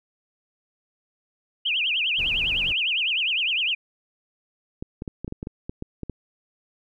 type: tone with vibrato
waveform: sine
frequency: 2794 Hz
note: F7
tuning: in tune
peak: -21 dBFS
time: 1.65-3.75 s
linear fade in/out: 10 ms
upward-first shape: triangle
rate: 9.9 Hz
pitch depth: 290 cents each way
type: noise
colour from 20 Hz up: brown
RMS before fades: -36 dBFS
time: 2.18-2.73 s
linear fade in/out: 10 ms
type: clicks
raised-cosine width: 3 ms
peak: -18 dBFS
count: 12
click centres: 4.825 / 5.021 / 5.078 / 5.246 / 5.279 / 5.324 / 5.429 / 5.471 / 5.695 / 5.824 / 6.033 / 6.097 s
effects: none